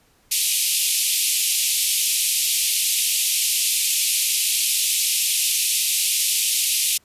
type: band-pass noise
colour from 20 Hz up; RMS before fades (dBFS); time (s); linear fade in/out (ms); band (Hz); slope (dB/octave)
white; -21; 0.31-6.98; 10; 2400 to 13000; 48
effects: pink hiss -59 dBFS RMS until 7.04 s + resampled to 32000 Hz